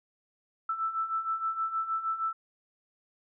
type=beating tone pair; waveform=sine; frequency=1318.5 / 1324.9 Hz; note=E6 / E6; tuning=0 / +8 cents; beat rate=6.4 Hz; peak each=-35 / -30 dBFS; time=0.69-2.33 s; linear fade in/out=5 ms; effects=none